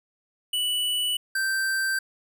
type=tone pair in turn; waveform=square; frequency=2960 / 1562.6 Hz; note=F#7 / G6; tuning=0 / -6 cents; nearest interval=major seventh; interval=1106 cents; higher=first; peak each=-24 / -24 dBFS; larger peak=neither; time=0.53-1.17 / 1.35-1.99 s; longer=neither; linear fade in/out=5 ms; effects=none